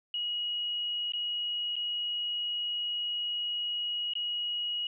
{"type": "tone with dropouts", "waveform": "sine", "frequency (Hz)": 2900, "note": "F#7", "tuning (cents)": -35, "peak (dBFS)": -30, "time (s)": [0.14, 4.87], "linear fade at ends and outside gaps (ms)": 2, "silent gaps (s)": [[1.121, 1.135], [1.757, 1.764], [4.136, 4.153]], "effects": []}